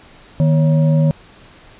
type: tone with frequency modulation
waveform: sine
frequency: 155.6 Hz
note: D#3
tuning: in tune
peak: -10 dBFS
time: 0.4-1.11 s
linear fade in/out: 0 ms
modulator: 398 Hz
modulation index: 0.52
effects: pink hiss -44 dBFS RMS until 1.79 s + resampled to 8000 Hz